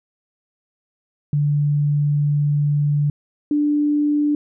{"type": "tone pair in turn", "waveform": "sine", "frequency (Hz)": [146.2, 294.8], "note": ["D3", "D4"], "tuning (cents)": [-7, 7], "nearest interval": "octave", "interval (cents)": 1214, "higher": "second", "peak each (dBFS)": -15, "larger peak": "neither", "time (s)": [[1.33, 3.1], [3.51, 4.35]], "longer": "first", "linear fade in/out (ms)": 2, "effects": []}